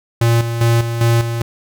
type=tone with tremolo; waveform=square; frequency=116.54 Hz; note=A#2; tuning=in tune; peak=-11 dBFS; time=0.21-1.42 s; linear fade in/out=5 ms; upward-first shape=square; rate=2.5 Hz; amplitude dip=60%; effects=none